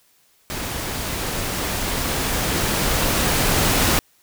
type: noise with level ramp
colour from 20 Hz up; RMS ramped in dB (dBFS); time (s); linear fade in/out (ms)
pink; -28 to -17; 0.5-3.99; 0
effects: white hiss -59 dBFS RMS until 4.22 s